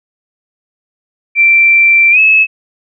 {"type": "tone with pitch glide", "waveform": "sine", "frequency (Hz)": [2349, 2591], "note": ["D7", "E7"], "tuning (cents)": [0, -30], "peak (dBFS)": -4, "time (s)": [1.35, 2.47], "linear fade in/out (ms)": 50, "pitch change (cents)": 170, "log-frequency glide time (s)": [2.11, 2.19], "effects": []}